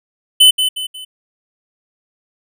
square tone with echo, 3024 Hz, F#7, 37 cents sharp, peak -5 dBFS, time 0.4-0.51 s, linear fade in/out 10 ms, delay 180 ms, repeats 3, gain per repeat -8 dB, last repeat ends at 1.05 s, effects none

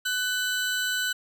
30% pulse tone pair together, 1500 / 4005 Hz, F#6 / B7, +23 / +23 cents, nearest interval octave + perfect fourth, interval 1700 cents, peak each -23 / -31 dBFS, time 0.05-1.13 s, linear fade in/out 10 ms, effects none

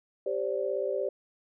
sine chord, G suspended fourth, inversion none, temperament equal with one note detuned, 392 / 523.3 / 580.2 Hz, G4 / C5 / D5, 0 / 0 / -21 cents, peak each -32 dBFS, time 0.26-1.09 s, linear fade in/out 5 ms, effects none

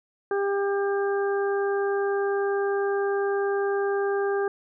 harmonic tone, 398.9 Hz, G4, 30 cents sharp, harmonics 1 / 2 / 3 / 4, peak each -23 / -32 / -36 / -34 dBFS, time 0.31-4.48 s, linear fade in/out 2 ms, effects none

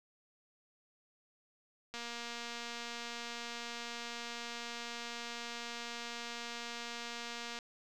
click train, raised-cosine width 0.2 ms, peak -26 dBFS, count 1334, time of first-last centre 1.94-7.588 s, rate 236 Hz, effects none

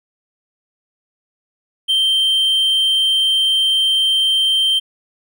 triangle tone, 3136 Hz, G7, in tune, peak -11 dBFS, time 1.88-4.8 s, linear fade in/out 20 ms, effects none

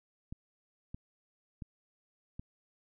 clicks, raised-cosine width 5 ms, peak -29 dBFS, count 4, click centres 0.325 / 0.945 / 1.622 / 2.395 s, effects none

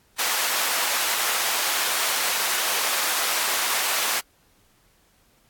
pink high-pass noise, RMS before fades -24 dBFS, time 0.18-4.21 s, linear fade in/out 20 ms, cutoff 920 Hz, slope 12 dB/octave, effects pink hiss -61 dBFS RMS until 5.49 s + AAC 64 kbps

